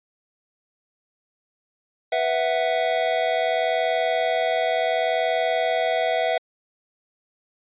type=chord; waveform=square; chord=B suspended fourth; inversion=none; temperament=equal; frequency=493.9 / 659.3 / 740 Hz; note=B4 / E5 / F#5; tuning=0 / 0 / 0 cents; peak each=-28 / -23 / -26 dBFS; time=2.12-6.38 s; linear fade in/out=5 ms; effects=resampled to 8000 Hz